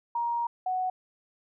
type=tone pair in turn; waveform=sine; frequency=942 / 741.2 Hz; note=A#5 / F#5; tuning=+18 / +3 cents; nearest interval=major third; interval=415 cents; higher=first; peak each=-26 dBFS; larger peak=neither; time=0.15-0.47 / 0.66-0.9 s; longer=first; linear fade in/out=5 ms; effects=none